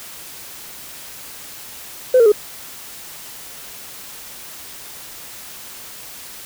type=tone with pitch steps; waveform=sine; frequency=509 / 461.4 / 418.2 Hz; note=C5 / A#4 / G#4; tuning=-48 / -18 / +12 cents; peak=-6 dBFS; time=2.14-2.32 s; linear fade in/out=5 ms; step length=60 ms; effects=tanh soft clip ceiling -5 dBFS + white hiss -36 dBFS RMS until 6.45 s